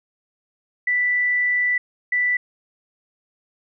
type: tone bursts at uneven times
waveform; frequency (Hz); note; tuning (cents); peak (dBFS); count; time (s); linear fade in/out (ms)
sine; 1975.5; B6; 0; -17; 2; 0.87-1.78 / 2.12-2.37; 5
effects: none